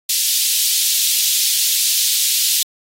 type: high-pass noise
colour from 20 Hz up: pink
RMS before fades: -17 dBFS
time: 0.09-2.63 s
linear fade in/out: 5 ms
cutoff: 3400 Hz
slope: 24 dB/octave
effects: AAC 48 kbps